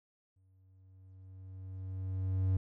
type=tone with exponential growth; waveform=triangle; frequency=94.2 Hz; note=F#2; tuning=32 cents sharp; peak=-24 dBFS; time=0.36-2.57 s; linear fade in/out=5 ms; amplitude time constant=480 ms; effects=none